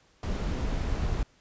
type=noise; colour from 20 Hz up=brown; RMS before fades=-29 dBFS; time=0.23-1.23 s; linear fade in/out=2 ms; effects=pink hiss -63 dBFS RMS until 1.4 s + resampled to 16000 Hz